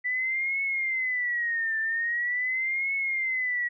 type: tone with vibrato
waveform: sine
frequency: 1975.5 Hz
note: B6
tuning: in tune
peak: -25 dBFS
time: 0.04-3.69 s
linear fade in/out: 20 ms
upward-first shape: triangle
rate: 0.43 Hz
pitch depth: 190 cents each way
effects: none